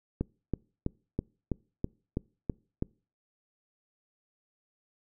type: click train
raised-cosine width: 3 ms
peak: -16 dBFS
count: 9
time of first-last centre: 0.21-2.824 s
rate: 3.06 Hz
effects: noise-tail reverb RT60 0.4 s tail -26 dB re dry